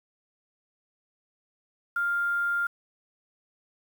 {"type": "tone with quantisation", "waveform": "sine", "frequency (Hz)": 1400, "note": "F6", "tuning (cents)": 4, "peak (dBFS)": -24, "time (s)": [1.96, 2.67], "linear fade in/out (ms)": 5, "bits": 8, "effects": []}